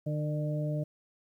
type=harmonic tone with a mistuned harmonic; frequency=150.4 Hz; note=D3; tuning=42 cents sharp; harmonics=1 / 2 / 3 / 4; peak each=-30 / -39 / -45 / -37 dBFS; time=0.06-0.84 s; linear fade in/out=10 ms; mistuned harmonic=3; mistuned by=+35 cents; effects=11-bit